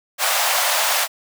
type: high-pass noise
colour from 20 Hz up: pink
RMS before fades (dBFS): -19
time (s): 0.18-1.08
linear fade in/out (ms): 50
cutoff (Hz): 600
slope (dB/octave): 48
effects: none